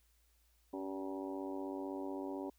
harmonic tone with a mistuned harmonic, 95.9 Hz, G2, 37 cents flat, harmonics 3 / 4 / 5 / 6 / 7 / 8 / 9 / 10, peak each -42 / -44 / -54 / -48 / -60 / -52 / -54 / -52 dBFS, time 0.73-2.5 s, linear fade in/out 5 ms, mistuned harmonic 3, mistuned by -36 cents, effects added 57 Hz sine -70 dBFS peak until 2.58 s + white hiss -75 dBFS RMS until 2.58 s

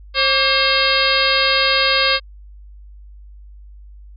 harmonic tone with a mistuned harmonic, 535 Hz, C5, 38 cents sharp, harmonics 1 / 2 / 3 / 4 / 5 / 6 / 7 / 8 / 9, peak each -22 / -22 / -22 / -22 / -22 / -22 / -22 / -22 / -22 dBFS, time 0.14-2.2 s, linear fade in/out 50 ms, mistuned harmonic 2, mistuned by +130 cents, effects added 50 Hz sine -37 dBFS peak until 4.16 s

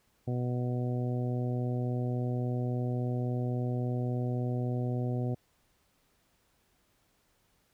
harmonic tone, 123.6 Hz, B2, 2 cents sharp, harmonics 1 / 2 / 3 / 4 / 5 / 6, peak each -30 / -36 / -40 / -42 / -44 / -46 dBFS, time 0.27-5.35 s, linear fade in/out 10 ms, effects pink hiss -71 dBFS RMS until 7.73 s

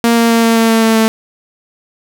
sawtooth tone with pitch steps, 233.1 / 231.5 / 229.9 / 228.3 / 226.7 / 225.2 / 223.6 / 222.1 Hz, A#3 / A#3 / A#3 / A#3 / A#3 / A3 / A3 / A3, 0 / -12 / -24 / -36 / -48 / +40 / +28 / +16 cents, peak -4 dBFS, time 0.04-1.08 s, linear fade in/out 0 ms, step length 130 ms, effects none

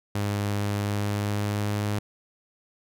sawtooth tone with pitch glide, 102.2 to 103.81 Hz, G#2 to G#2, -27 to 0 cents, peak -21 dBFS, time 0.15-1.99 s, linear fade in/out 5 ms, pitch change +27 cents, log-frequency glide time 0.73-1.85 s, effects none

